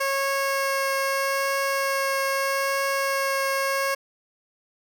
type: tone with vibrato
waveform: 15% pulse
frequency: 546 Hz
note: C#5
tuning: 26 cents flat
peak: -16 dBFS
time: 0-3.95 s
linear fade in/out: 10 ms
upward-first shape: triangle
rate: 0.79 Hz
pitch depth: 9 cents each way
effects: none